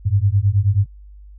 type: beating tone pair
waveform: sine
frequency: 95.6 / 105 Hz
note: G2 / G#2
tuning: -43 / +19 cents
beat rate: 9.4 Hz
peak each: -16 / -16 dBFS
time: 0.05-0.86 s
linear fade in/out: 20 ms
effects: added 50 Hz sine -38 dBFS peak until 1.38 s